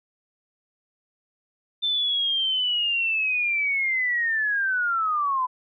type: linear sweep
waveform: sine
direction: down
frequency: 3567 to 994 Hz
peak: -21 dBFS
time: 1.82-5.47 s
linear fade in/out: 20 ms
effects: none